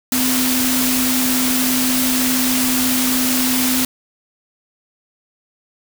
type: tone in noise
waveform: sine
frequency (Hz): 254.8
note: C4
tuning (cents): -46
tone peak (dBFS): -18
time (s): 0.12-3.85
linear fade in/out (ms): 2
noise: white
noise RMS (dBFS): -19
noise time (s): 0.12-3.85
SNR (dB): -2
effects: none